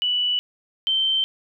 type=tone pair in turn; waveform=sine; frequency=2960 / 3112 Hz; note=F#7 / G7; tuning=0 / -13 cents; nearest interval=minor second; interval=87 cents; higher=second; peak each=-19 / -18 dBFS; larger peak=second; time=0.02-0.39 / 0.87-1.24 s; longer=neither; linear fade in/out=0 ms; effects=none